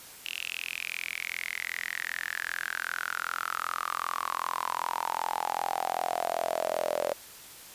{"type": "tone with high-pass filter sweep", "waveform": "sawtooth", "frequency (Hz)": 42.59, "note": "F1", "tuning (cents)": -43, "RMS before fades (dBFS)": -33, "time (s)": [0.25, 7.13], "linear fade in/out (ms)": 0, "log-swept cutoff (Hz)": [2800, 570], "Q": 8.6, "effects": ["white hiss -48 dBFS RMS until 7.74 s", "resampled to 32000 Hz"]}